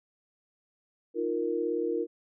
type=chord; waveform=sine; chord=Eb suspended second; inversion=none; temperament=equal; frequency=311.1 / 349.2 / 466.2 Hz; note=Eb4 / F4 / Bb4; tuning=0 / 0 / 0 cents; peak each=-34 / -31 / -30 dBFS; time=1.14-2.07 s; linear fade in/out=50 ms; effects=none